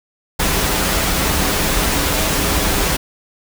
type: noise with comb filter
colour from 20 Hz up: pink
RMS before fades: -17 dBFS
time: 0.39-2.97 s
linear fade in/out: 10 ms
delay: 8.5 ms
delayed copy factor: -0.5
effects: none